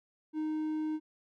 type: tone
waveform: triangle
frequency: 310 Hz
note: D#4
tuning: 6 cents flat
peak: -29 dBFS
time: 0.33-1 s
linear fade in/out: 50 ms
effects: none